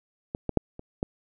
clicks, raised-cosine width 2 ms, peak -17 / -14 / -6 / -26 / -13 dBFS, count 5, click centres 0.349 / 0.493 / 0.573 / 0.794 / 1.029 s, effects none

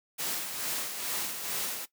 white noise with tremolo, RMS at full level -32 dBFS, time 0.18-1.86 s, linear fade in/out 20 ms, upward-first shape sine, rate 2.3 Hz, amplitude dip 50%, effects noise-tail reverb RT60 0.1 s tail -17 dB re dry + high-pass 150 Hz 12 dB/octave

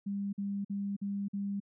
sine tone bursts, 200 Hz, G3, 35 cents sharp, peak -32 dBFS, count 5, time 0.06-1.602 s, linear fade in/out 10 ms, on 270 ms, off 48 ms, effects none

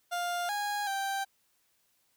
30% pulse tone with pitch steps, 702 / 823 / 784 Hz, F5 / G#5 / G5, +9 / -16 / 0 cents, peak -28 dBFS, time 0.11-1.25 s, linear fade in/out 20 ms, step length 380 ms, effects white hiss -72 dBFS RMS until 2.16 s

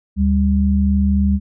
sine tone pair together, 75 / 198.73 Hz, D2 / G3, +37 / +24 cents, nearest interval octave + perfect fourth, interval 1687 cents, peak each -15 dBFS, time 0.16-1.4 s, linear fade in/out 50 ms, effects none

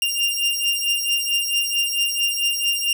sawtooth beating tone pair, 2794 / 2798.5 Hz, F7 / F7, 0 / +3 cents, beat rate 4.5 Hz, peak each -19 dBFS, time 0.02-2.93 s, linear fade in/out 2 ms, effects none

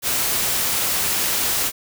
white noise, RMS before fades -21 dBFS, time 0.02-1.72 s, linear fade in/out 50 ms, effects none

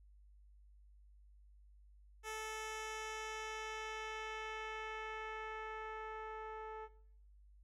10% pulse tone with low-pass filter sweep, 436.8 Hz, A4, 13 cents flat, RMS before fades -45 dBFS, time 2.23-6.89 s, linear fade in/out 50 ms, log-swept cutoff 11000 to 950 Hz, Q 0.88, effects noise-tail reverb RT60 0.7 s tail -18 dB re dry + added 50 Hz sine -60 dBFS peak until 7.63 s

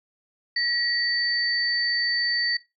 sine tone pair together, 1916 / 4557 Hz, A#6 / C#8, +47 / +47 cents, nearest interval octave + minor third, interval 1500 cents, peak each -25 dBFS, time 0.56-2.57 s, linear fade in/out 5 ms, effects noise-tail reverb RT60 0.2 s tail -17 dB re dry

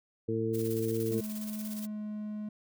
harmonic tone, 112.3 Hz, A2, 36 cents sharp, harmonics 1 / 2 / 3 / 4, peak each -35 / -36 / -34 / -32 dBFS, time 0.28-1.21 s, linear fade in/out 10 ms
blue noise with tremolo, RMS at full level -43 dBFS, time 0.53-1.87 s, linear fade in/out 20 ms, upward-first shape square, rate 17 Hz, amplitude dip 50%
triangle tone with pitch glide, 213.6 to 211.4 Hz, G#3 to G#3, +49 to +31 cents, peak -33 dBFS, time 1.11-2.49 s, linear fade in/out 5 ms, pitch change -18 cents, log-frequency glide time 1.68-2 s
effects none

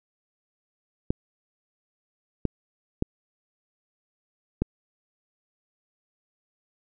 clicks, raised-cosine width 3 ms, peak -10 dBFS, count 4, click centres 1.105 / 2.453 / 3.024 / 4.62 s, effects none

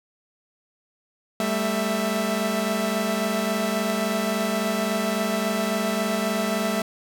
sawtooth tone cluster, 198.6 / 222.2 / 659 Hz, G3 / A3 / E5, +23 / +17 / -1 cents, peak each -23 dBFS, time 1.4-6.82 s, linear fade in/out 2 ms, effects none

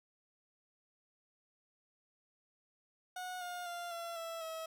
30% pulse tone with pitch steps, 731 / 713.1 / 695.6 / 678.5 / 661.9 / 645.6 Hz, F#5 / F5 / F5 / E5 / E5 / E5, -21 / +36 / -7 / +50 / +7 / -36 cents, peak -38 dBFS, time 3.16-4.66 s, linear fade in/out 5 ms, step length 250 ms, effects none

